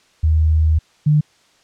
sine tone pair in turn, 78.7 / 150.21 Hz, D#2 / D3, +20 / +39 cents, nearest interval major seventh, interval 1119 cents, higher second, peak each -11 / -10 dBFS, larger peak second, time 0.23-0.79 / 1.06-1.21 s, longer first, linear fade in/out 10 ms, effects white hiss -55 dBFS RMS until 1.63 s + low-pass 6000 Hz 12 dB/octave

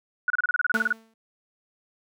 sine tone bursts, 1464 Hz, F#6, 19 cents flat, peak -19 dBFS, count 13, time 0.28-0.926 s, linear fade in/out 2 ms, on 22 ms, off 30 ms
sawtooth tone with exponential decay, 223.9 Hz, A3, 30 cents sharp, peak -22 dBFS, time 0.74-1.14 s, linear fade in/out 2 ms, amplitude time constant 86 ms
effects none

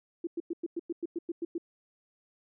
sine tone bursts, 338.7 Hz, E4, 47 cents sharp, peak -30 dBFS, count 11, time 0.24-1.581 s, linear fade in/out 5 ms, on 31 ms, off 100 ms, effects none

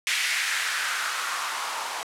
blue noise with band-pass filter sweep, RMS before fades -28 dBFS, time 0.07-2.03 s, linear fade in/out 0 ms, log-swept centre 2200 to 850 Hz, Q 2.4, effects low-pass 11000 Hz 12 dB/octave

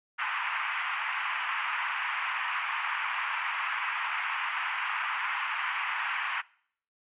pink band-pass noise, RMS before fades -32 dBFS, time 0.18-6.42 s, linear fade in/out 20 ms, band 920 to 2800 Hz, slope 48 dB/octave, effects noise-tail reverb RT60 0.6 s tail -23 dB re dry + resampled to 8000 Hz

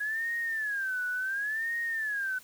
sine tone with vibrato, 1661.2 Hz, G#6, in tune, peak -29 dBFS, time 0-2.39 s, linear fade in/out 10 ms, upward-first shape sine, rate 0.7 Hz, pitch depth 200 cents each way, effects white hiss -54 dBFS RMS until 2.43 s

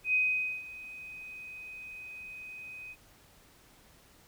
sine tone with ADSR envelope, 2510 Hz, D#7, 15 cents sharp, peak -23 dBFS, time 0.04-2.96 s, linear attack 98 ms, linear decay 490 ms, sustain -19 dB, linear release 48 ms, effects pink hiss -60 dBFS RMS until 4.27 s

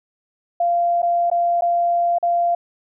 sine tone with dropouts, 692 Hz, F5, 16 cents flat, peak -15 dBFS, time 0.6-2.55 s, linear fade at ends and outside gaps 5 ms, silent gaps 1.02-1.028 / 1.301-1.314 / 1.61-1.62 / 2.185-2.227 s, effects none

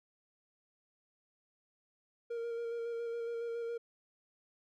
triangle tone with vibrato, 466.2 Hz, A#4, in tune, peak -34 dBFS, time 2.3-3.78 s, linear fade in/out 10 ms, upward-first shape square, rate 7.2 Hz, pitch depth 15 cents each way, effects none

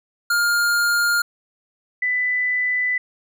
square / sine tone pair in turn, 1410 / 1994 Hz, F6 / B6, +16 / +16 cents, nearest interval tritone, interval 600 cents, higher second, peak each -17 / -18 dBFS, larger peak first, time 0.3-1.22 / 2.02-2.98 s, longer second, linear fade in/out 5 ms, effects none

